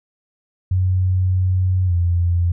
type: tone with pitch glide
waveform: sine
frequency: 92.5 to 86.81 Hz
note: F#2 to F2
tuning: 0 to -10 cents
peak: -14 dBFS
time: 0.71-2.52 s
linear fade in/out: 5 ms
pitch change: -110 cents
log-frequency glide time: 1.86-1.93 s
effects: none